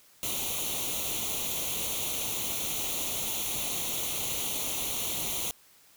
white noise with comb filter, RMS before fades -32 dBFS, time 0.23-5.51 s, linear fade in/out 0 ms, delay 0.3 ms, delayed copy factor +0.8, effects white hiss -59 dBFS RMS until 5.96 s

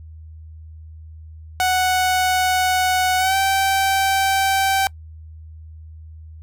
sawtooth tone with pitch glide, 740 to 775.9 Hz, F#5 to G5, 0 to -18 cents, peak -12 dBFS, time 1.6-4.87 s, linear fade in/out 0 ms, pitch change +82 cents, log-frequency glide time 3.18-3.36 s, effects noise-tail reverb RT60 0.1 s tail -25 dB re dry + added 79 Hz sine -36 dBFS peak until 6.42 s

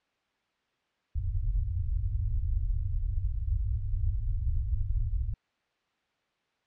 pink low-pass noise, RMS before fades -29 dBFS, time 1.15-5.34 s, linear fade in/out 5 ms, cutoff 110 Hz, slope 96 dB/octave, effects white hiss -74 dBFS RMS until 6.66 s + low-pass 3000 Hz 12 dB/octave

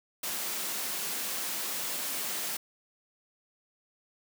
white high-pass noise, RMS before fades -34 dBFS, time 0.23-2.57 s, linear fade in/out 5 ms, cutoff 160 Hz, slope 48 dB/octave, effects none

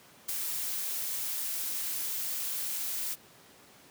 blue noise with ADSR envelope, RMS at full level -31 dBFS, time 0.28-3.16 s, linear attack 12 ms, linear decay 10 ms, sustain -3 dB, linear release 36 ms, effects pink hiss -56 dBFS RMS until 3.9 s + high-pass 150 Hz 12 dB/octave

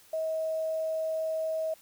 sine tone with quantisation, 638 Hz, D#5, 43 cents sharp, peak -28 dBFS, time 0.13-1.74 s, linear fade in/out 5 ms, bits 9, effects white hiss -58 dBFS RMS until 1.81 s

